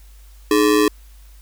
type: ring-modulated tone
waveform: square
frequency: 364.2 Hz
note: F#4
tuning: 27 cents flat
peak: -10 dBFS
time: 0.51-0.88 s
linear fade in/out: 0 ms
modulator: 58.1 Hz
effects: added 50 Hz sine -41 dBFS peak until 1.41 s + white hiss -54 dBFS RMS until 1.41 s